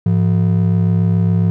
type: ring-modulated tone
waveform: triangle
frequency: 138.5 Hz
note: C#3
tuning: 1 cent flat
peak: -6 dBFS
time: 0.06-1.5 s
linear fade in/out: 0 ms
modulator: 33.6 Hz
effects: none